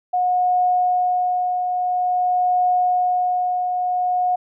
sine tone with tremolo, 725 Hz, F#5, 35 cents flat, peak -14 dBFS, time 0.13-4.36 s, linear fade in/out 10 ms, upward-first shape triangle, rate 0.49 Hz, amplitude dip 45%, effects none

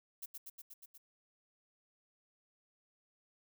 violet noise with echo, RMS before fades -44 dBFS, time 0.22-0.26 s, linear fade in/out 10 ms, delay 120 ms, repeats 6, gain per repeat -2 dB, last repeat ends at 0.98 s, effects none

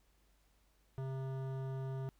sine tone with hard clipping, 133.1 Hz, C3, 30 cents sharp, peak -40 dBFS, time 0.98-2.09 s, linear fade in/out 0 ms, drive 15 dB, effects added 50 Hz sine -70 dBFS peak until 2.19 s + pink hiss -75 dBFS RMS until 2.19 s

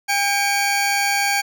20% pulse tone pair together, 803 / 2266 Hz, G5 / C#7, +41 / +37 cents, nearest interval octave + tritone, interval 1796 cents, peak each -14 / -17 dBFS, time 0.08-1.42 s, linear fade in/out 20 ms, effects none

